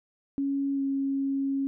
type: tone with pitch glide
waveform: sine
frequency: 277.2 to 273.7 Hz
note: C#4 to C#4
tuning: 0 to -22 cents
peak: -25 dBFS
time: 0.38-1.67 s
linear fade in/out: 0 ms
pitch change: -22 cents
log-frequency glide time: 0.74-0.81 s
effects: none